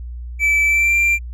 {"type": "tone with pitch glide", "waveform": "triangle", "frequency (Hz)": [2313, 2368], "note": ["D7", "D7"], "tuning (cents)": [-27, 14], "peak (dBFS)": -11, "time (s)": [0.39, 1.19], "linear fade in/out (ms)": 50, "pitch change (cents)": 41, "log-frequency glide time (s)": [0.65, 0.96], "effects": ["added 60 Hz sine -27 dBFS peak until 1.33 s"]}